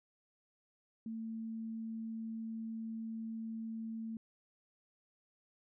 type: tone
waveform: sine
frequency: 224.2 Hz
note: A3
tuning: 33 cents sharp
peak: -39 dBFS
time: 1.06-4.17 s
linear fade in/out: 2 ms
effects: none